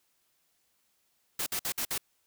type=noise bursts; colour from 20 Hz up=white; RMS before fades=-32 dBFS; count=5; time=1.39-1.98 s; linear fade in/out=5 ms; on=74 ms; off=55 ms; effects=white hiss -73 dBFS RMS until 2.26 s